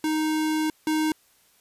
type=tone pair in turn; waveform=square; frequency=311.1 / 311.1 Hz; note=D#4 / D#4; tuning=0 / 0 cents; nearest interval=unison; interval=0 cents; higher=neither; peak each=-23 / -22 dBFS; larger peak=second; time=0.04-0.7 / 0.87-1.12 s; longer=first; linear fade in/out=2 ms; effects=white hiss -61 dBFS RMS until 1.6 s + resampled to 32000 Hz